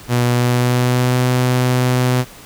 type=tone with pitch glide; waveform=sawtooth; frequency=121.8 to 125.88 Hz; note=B2 to B2; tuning=-24 to +33 cents; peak=-9 dBFS; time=0.08-2.25 s; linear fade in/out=50 ms; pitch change=+57 cents; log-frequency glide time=0.26-1.23 s; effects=pink hiss -39 dBFS RMS until 2.45 s